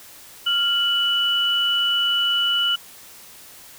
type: tone pair together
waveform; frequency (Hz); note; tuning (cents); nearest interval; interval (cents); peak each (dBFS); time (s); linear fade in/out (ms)
sine; 1395.4 / 2960; F6 / F#7; -2 / 0; octave + minor second; 1302; -25 / -18; 0.46-2.76; 10
effects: white hiss -44 dBFS RMS until 3.78 s